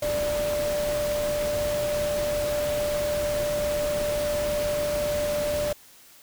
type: tone in noise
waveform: sine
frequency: 591 Hz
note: D5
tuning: 11 cents sharp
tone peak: -24 dBFS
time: 0.02-5.73 s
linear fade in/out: 5 ms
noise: pink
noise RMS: -33 dBFS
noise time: 0.02-5.73 s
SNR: +6 dB
effects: white hiss -52 dBFS RMS until 6.22 s